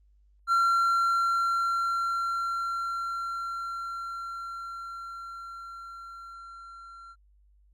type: tone with level ramp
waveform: triangle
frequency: 1368 Hz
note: F6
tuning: 36 cents flat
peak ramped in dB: -18 to -43 dBFS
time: 0.47-7.16 s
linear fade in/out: 50 ms
effects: added 50 Hz sine -58 dBFS peak until 7.73 s + Opus 32 kbps